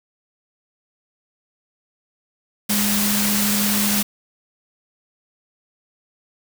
sine tone in noise, 206 Hz, G#3, 14 cents flat, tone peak -21 dBFS, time 2.69-4.03 s, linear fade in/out 10 ms, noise white, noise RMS -21 dBFS, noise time 2.69-4.03 s, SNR -3 dB, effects none

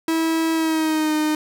45% pulse tone with pitch glide, 324.8 to 306.7 Hz, E4 to D#4, -26 to -25 cents, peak -18 dBFS, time 0.08-1.35 s, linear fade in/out 2 ms, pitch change -99 cents, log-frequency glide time 0.53-1.14 s, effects none

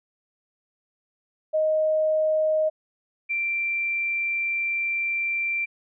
sine tone pair in turn, 624 / 2356 Hz, D#5 / D7, +5 / +5 cents, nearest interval octave + major seventh, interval 2300 cents, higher second, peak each -19 / -23 dBFS, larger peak first, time 1.53-2.7 / 3.29-5.66 s, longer second, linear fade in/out 20 ms, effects none

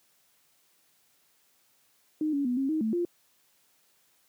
sine tone with pitch steps, 307.9 / 282.3 / 246.5 / 270.4 / 313.8 / 220.2 / 348.2 Hz, D#4 / C#4 / B3 / C#4 / D#4 / A3 / F4, -18 / +32 / -3 / -43 / +15 / +2 / -5 cents, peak -25 dBFS, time 2.21-3.05 s, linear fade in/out 2 ms, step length 120 ms, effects white hiss -67 dBFS RMS until 4.28 s + high-pass 100 Hz 12 dB/octave

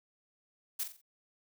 blue noise with echo, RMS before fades -34 dBFS, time 0.79-0.84 s, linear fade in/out 10 ms, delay 44 ms, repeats 4, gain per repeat -8 dB, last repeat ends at 1.016 s, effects none

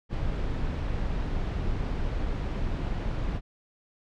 brown noise, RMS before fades -29 dBFS, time 0.09-3.41 s, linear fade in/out 50 ms, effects low-pass 4000 Hz 12 dB/octave

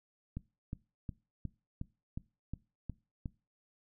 click train, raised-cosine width 5 ms, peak -26 dBFS, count 9, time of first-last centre 0.37-3.258 s, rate 2.77 Hz, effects noise-tail reverb RT60 0.3 s tail -21 dB re dry

